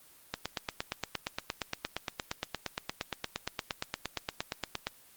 click train, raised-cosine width 0.2 ms, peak -14 dBFS, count 40, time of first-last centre 0.34-4.87 s, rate 8.61 Hz, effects white hiss -58 dBFS RMS until 5.16 s + Opus 24 kbps

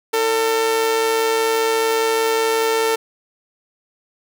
sawtooth tone with amplitude modulation, 448.6 Hz, A4, 34 cents sharp, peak -10 dBFS, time 0.13-2.96 s, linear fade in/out 10 ms, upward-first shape sine, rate 125 Hz, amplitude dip 45%, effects none

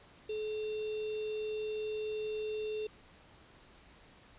sine tone with sample-and-hold, 428.9 Hz, A4, 44 cents flat, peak -34 dBFS, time 0.29-2.87 s, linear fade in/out 5 ms, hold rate 3150 Hz, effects pink hiss -59 dBFS RMS until 4.38 s + resampled to 8000 Hz

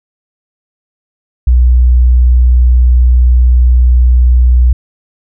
sine tone, 61.5 Hz, B1, 7 cents flat, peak -3 dBFS, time 1.47-4.73 s, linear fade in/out 5 ms, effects none

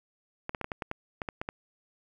clicks, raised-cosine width 0.5 ms, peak -18 dBFS, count 11, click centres 0.494 / 0.548 / 0.613 / 0.644 / 0.718 / 0.822 / 0.914 / 1.218 / 1.288 / 1.415 / 1.489 s, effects 9-bit

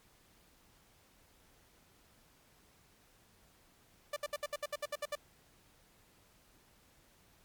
sawtooth tone bursts, 587.3 Hz, D5, in tune, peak -31 dBFS, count 11, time 4.13-5.154 s, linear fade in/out 5 ms, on 34 ms, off 65 ms, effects pink hiss -66 dBFS RMS until 7.44 s + MP3 96 kbps

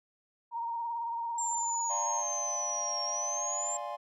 sine tone with vibrato, 932.3 Hz, A#5, in tune, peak -32 dBFS, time 0.51-2.24 s, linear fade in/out 50 ms, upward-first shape triangle, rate 18 Hz, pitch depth 39 cents each way
sine exponential two-way sweep, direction down then up, 7440 to 5530 to 7440 Hz, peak -32 dBFS, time 1.38-3.77 s, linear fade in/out 5 ms, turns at 3.03 s
triangle chord, D half-diminished seventh, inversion none, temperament equal, 587.3 / 698.5 / 830.6 / 1046.5 Hz, D5 / F5 / Ab5 / C6, 0 / 0 / 0 / 0 cents, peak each -39 dBFS, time 1.89-3.97 s, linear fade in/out 20 ms
effects none

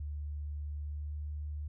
sine tone with pitch glide, 73.7 to 74.51 Hz, D2 to D2, +7 to +26 cents, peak -36 dBFS, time 0-1.68 s, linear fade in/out 5 ms, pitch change +19 cents, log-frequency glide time 0.82-1.17 s, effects none

